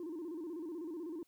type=tone with vibrato; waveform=sine; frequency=329.6 Hz; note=E4; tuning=in tune; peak=-38 dBFS; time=0-1.23 s; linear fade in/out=2 ms; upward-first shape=square; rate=16 Hz; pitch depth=110 cents each way; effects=tanh soft clip ceiling -38 dBFS + white hiss -75 dBFS RMS until 1.27 s